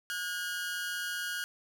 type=tone pair together; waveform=sawtooth; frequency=1445.1 / 1620 Hz; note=F#6 / G#6; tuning=-41 / -43 cents; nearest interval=major second; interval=198 cents; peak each=-32 / -34 dBFS; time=0.1-1.44 s; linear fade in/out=0 ms; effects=none